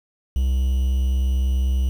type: tone with quantisation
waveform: triangle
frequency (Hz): 64.7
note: C2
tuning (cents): -19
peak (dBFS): -15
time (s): 0.36-1.89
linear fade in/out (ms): 0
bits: 7
effects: none